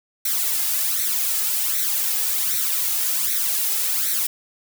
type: noise with flanger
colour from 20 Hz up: blue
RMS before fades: -22 dBFS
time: 0.25-4.27 s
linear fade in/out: 5 ms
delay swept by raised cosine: 0.5 to 2.4 ms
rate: 1.3 Hz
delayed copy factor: +0.7
effects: none